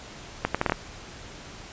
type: accelerating click train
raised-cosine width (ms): 0.5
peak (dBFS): -7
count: 6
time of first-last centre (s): 0.45-0.721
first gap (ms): 96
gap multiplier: 0.71
effects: pink hiss -43 dBFS RMS until 1.72 s + resampled to 16000 Hz